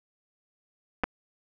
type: clicks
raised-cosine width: 0.5 ms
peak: -11 dBFS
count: 2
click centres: 1.036 / 1.04 s
effects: none